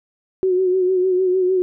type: tone with vibrato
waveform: sine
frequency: 370 Hz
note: F#4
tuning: in tune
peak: -14 dBFS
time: 0.43-1.62 s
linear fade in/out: 0 ms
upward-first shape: sine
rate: 6.6 Hz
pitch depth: 42 cents each way
effects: none